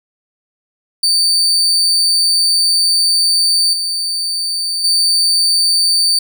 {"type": "tone with level steps", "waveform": "35% pulse", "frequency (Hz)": 4587, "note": "D8", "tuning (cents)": -42, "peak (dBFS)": [-9, -15, -9], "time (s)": [1.03, 6.19], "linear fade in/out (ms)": 5, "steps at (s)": [3.73, 4.84], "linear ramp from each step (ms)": 5, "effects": []}